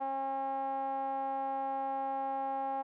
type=tone with low-pass filter; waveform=5% pulse; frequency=270.4 Hz; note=C#4; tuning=43 cents flat; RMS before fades=-35 dBFS; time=0-2.83 s; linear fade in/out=20 ms; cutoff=790 Hz; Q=5.6; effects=none